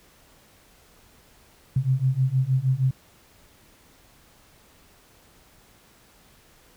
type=beating tone pair; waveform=sine; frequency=127.9 / 134.3 Hz; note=C3 / C3; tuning=-39 / +46 cents; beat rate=6.4 Hz; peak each=-23 / -22 dBFS; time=1.76-2.91 s; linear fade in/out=5 ms; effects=pink hiss -56 dBFS RMS until 6.76 s